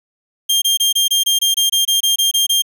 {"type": "tone bursts", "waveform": "sawtooth", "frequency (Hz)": 3199, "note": "G7", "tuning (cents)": 34, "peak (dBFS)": -9, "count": 14, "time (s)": [0.49, 2.622], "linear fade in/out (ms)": 10, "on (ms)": 130, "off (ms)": 24, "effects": []}